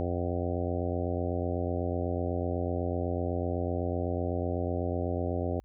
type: harmonic tone with a mistuned harmonic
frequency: 88 Hz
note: F2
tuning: 14 cents sharp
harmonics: 1 / 2 / 3 / 4 / 5 / 6 / 7 / 8 / 9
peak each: -32 / -39 / -36 / -37 / -38 / -38 / -38 / -44 / -43 dBFS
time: 0-5.6 s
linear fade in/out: 0 ms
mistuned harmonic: 9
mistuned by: -63 cents
effects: added 52 Hz sine -59 dBFS peak until 5.64 s